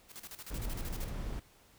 white noise with tremolo, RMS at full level -46 dBFS, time 0.08-1.11 s, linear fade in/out 50 ms, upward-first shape square, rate 13 Hz, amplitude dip 80%
brown noise, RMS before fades -38 dBFS, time 0.5-1.4 s, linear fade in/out 10 ms
effects pink hiss -63 dBFS RMS until 1.78 s

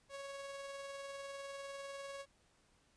sawtooth tone with tremolo, 554.4 Hz, C#5, in tune, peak -40 dBFS, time 0.09-2.26 s, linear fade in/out 50 ms, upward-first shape sine, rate 20 Hz, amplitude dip 30%, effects pink hiss -72 dBFS RMS until 2.96 s + resampled to 22050 Hz

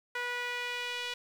sawtooth tone with band-pass filter sweep, 488 Hz, B4, 21 cents flat, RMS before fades -36 dBFS, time 0.15-1.14 s, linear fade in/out 5 ms, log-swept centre 1800 to 3100 Hz, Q 1.8, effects 9-bit

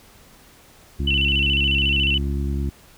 harmonic tone, 69.5 Hz, C#2, 5 cents sharp, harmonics 1 / 2 / 3 / 4 / 5, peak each -22 / -29 / -31 / -34 / -35 dBFS, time 0.99-2.7 s, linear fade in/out 10 ms
sine tone with vibrato, 2849 Hz, F7, 34 cents sharp, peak -18 dBFS, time 1.07-2.18 s, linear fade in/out 5 ms, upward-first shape square, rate 14 Hz, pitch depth 84 cents each way
effects pink hiss -50 dBFS RMS until 2.97 s

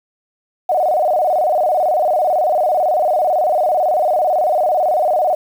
sine tone with vibrato, 670 Hz, E5, 28 cents sharp, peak -12 dBFS, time 0.69-5.35 s, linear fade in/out 5 ms, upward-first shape square, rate 18 Hz, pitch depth 160 cents each way, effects 7-bit

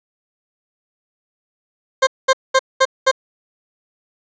20% pulse tone bursts, 528 Hz, C5, 16 cents sharp, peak -5 dBFS, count 5, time 2.02-3.115 s, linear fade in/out 10 ms, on 51 ms, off 210 ms, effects resampled to 16000 Hz + 7-bit

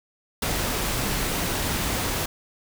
pink noise with ADSR envelope, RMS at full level -24 dBFS, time 0.42-2.26 s, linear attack 4 ms, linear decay 26 ms, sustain -2 dB, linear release 7 ms, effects none

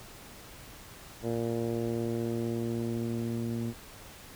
10% pulse tone with low-pass filter sweep, 116.2 Hz, A#2, 5 cents flat, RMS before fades -32 dBFS, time 1.22-3.74 s, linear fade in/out 50 ms, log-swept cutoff 510 to 240 Hz, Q 1.4, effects pink hiss -49 dBFS RMS until 4.35 s

